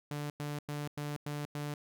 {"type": "tone bursts", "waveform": "sawtooth", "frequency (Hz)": 146.83, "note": "D3", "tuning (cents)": 0, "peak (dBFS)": -32, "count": 6, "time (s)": [0.11, 1.74], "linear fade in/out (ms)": 2, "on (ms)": 190, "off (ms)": 98, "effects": []}